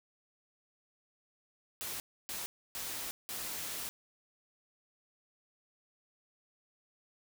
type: noise bursts at uneven times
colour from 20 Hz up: white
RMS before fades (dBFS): -40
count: 4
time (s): 1.81-2 / 2.29-2.46 / 2.75-3.11 / 3.29-3.89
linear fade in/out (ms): 0
effects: none